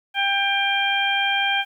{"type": "harmonic tone", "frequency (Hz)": 794, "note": "G5", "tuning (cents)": 22, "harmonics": [1, 2, 3, 4], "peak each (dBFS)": [-24, -24, -24, -24], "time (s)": [0.14, 1.65], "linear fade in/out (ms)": 50, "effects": ["9-bit"]}